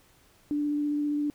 sine tone with vibrato, 293.7 Hz, D4, in tune, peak -25 dBFS, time 0.51-1.3 s, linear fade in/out 0 ms, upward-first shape square, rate 15 Hz, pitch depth 8 cents each way, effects pink hiss -61 dBFS RMS until 1.34 s

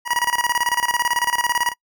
25% pulse tone with tremolo, 963 Hz, B5, 44 cents flat, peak -12 dBFS, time 0.05-1.74 s, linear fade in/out 50 ms, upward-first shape square, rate 18 Hz, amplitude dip 80%, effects noise-tail reverb RT60 0.1 s tail -26 dB re dry

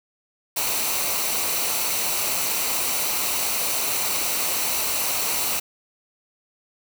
white noise with comb filter, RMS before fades -24 dBFS, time 0.56-5.6 s, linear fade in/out 10 ms, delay 0.59 ms, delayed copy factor -0.5, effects none

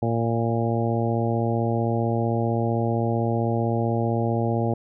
harmonic tone with a mistuned harmonic, 115.6 Hz, A#2, 14 cents flat, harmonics 1 / 2 / 3 / 4 / 5 / 6 / 7, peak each -24 / -27 / -29 / -30 / -31 / -32 / -32 dBFS, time 0.02-4.74 s, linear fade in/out 5 ms, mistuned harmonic 7, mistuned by +15 cents, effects none

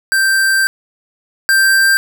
square tone pair in turn, 1568 / 1574.4 Hz, G6 / G6, 0 / +7 cents, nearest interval unison, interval 7 cents, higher second, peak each -11 / -9 dBFS, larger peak second, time 0.12-0.67 / 1.49-1.97 s, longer first, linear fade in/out 0 ms, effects none

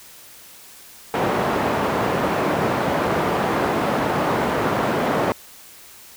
white band-pass noise, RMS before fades -21 dBFS, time 1.14-5.32 s, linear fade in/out 0 ms, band 120 to 900 Hz, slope 12 dB/octave, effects white hiss -44 dBFS RMS until 6.16 s

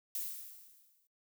violet noise with exponential decay, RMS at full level -36 dBFS, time 0.15-1.07 s, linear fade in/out 1 ms, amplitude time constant 200 ms, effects noise-tail reverb RT60 0.1 s tail -21 dB re dry

